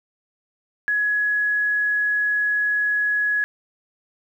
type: tone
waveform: sine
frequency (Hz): 1681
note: G#6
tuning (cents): +20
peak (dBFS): -18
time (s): 0.88-3.44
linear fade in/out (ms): 0
effects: 9-bit